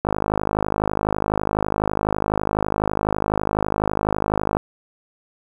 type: click train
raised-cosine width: 1 ms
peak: -6 dBFS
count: 236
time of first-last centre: 0.05-4.569 s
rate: 52 Hz
effects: 7-bit